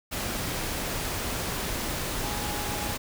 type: tone in noise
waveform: sine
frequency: 830.6 Hz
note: G#5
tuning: in tune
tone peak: -38 dBFS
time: 2.22-2.94 s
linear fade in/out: 20 ms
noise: pink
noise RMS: -31 dBFS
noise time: 0.11-2.98 s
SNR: -10 dB
effects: none